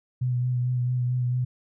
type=tone with vibrato; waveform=sine; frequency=124.5 Hz; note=B2; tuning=14 cents sharp; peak=-22 dBFS; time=0.21-1.45 s; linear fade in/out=10 ms; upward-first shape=sine; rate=4.5 Hz; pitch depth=23 cents each way; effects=none